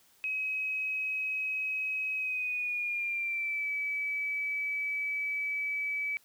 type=tone with pitch glide; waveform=sine; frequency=2544 to 2293 Hz; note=D#7 to D7; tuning=+38 to -42 cents; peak=-30 dBFS; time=0.24-6.17 s; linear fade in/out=0 ms; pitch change=-180 cents; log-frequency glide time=2.16-3.71 s; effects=white hiss -64 dBFS RMS until 6.24 s